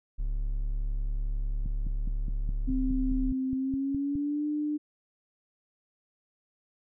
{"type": "tone", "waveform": "triangle", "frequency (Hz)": 35.56, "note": "C#1", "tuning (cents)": 45, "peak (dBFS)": -25, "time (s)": [0.18, 3.33], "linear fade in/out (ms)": 20}
{"type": "click train", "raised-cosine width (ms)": 5, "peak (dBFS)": -26, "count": 13, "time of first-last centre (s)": [1.66, 4.155], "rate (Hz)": 4.81}
{"type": "tone with pitch glide", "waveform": "sine", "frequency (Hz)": [261.6, 298.8], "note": ["C4", "D4"], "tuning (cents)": [0, 30], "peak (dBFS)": -27, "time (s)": [2.67, 4.78], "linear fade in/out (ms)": 20, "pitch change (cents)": 230, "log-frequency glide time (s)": [3.54, 4.46]}
{"effects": []}